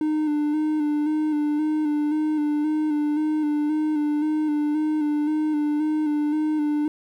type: tone with vibrato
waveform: triangle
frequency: 302.3 Hz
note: D#4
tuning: 50 cents flat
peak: -18 dBFS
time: 0.01-6.88 s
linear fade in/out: 2 ms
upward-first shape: square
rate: 1.9 Hz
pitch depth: 29 cents each way
effects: 10-bit